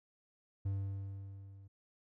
triangle tone with level ramp, 98 Hz, G2, in tune, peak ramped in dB -30 to -51 dBFS, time 0.65-1.68 s, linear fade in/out 10 ms, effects none

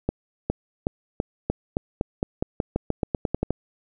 accelerating click train, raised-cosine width 2 ms, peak -9 dBFS, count 18, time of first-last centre 0.09-3.506 s, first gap 410 ms, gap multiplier 0.9, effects none

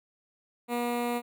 15% pulse tone with notch filter, 240.3 Hz, B3, 47 cents flat, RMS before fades -30 dBFS, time 0.68-1.22 s, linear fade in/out 50 ms, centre 5500 Hz, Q 1, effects none

